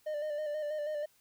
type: tone with vibrato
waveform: triangle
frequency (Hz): 601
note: D5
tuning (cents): +40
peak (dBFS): -31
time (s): 0.06-1.06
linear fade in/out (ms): 10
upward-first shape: square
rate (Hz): 6.2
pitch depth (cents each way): 35
effects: white hiss -68 dBFS RMS until 1.2 s